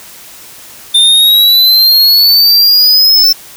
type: exponential sweep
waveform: square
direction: up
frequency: 3579 to 5340 Hz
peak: -4 dBFS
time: 0.94-3.33 s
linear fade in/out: 10 ms
effects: white hiss -33 dBFS RMS until 3.56 s